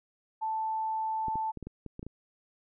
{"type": "tone", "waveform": "sine", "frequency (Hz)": 880, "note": "A5", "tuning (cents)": 0, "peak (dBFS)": -29, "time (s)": [0.41, 1.52], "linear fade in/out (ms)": 20}
{"type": "clicks", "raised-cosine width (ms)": 3, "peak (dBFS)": -27, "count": 9, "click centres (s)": [1.283, 1.356, 1.573, 1.627, 1.67, 1.863, 1.994, 2.029, 2.066]}
{"effects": []}